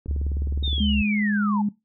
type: click train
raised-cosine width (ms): 3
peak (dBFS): -23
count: 15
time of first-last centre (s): 0.06-0.782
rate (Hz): 19.4
type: tone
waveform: sine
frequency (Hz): 71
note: C#2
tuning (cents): +42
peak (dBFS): -23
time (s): 0.08-1.02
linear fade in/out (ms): 5
type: linear sweep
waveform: sine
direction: down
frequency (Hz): 3729 to 820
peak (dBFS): -26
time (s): 0.63-1.62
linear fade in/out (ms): 10
type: tone with pitch glide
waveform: sine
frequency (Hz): 208.8 to 206.6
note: G#3 to G#3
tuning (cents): +10 to -9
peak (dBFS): -20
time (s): 0.8-1.69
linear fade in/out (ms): 5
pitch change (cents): -19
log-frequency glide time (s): 1.22-1.34
effects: noise-tail reverb RT60 0.2 s tail -18 dB re dry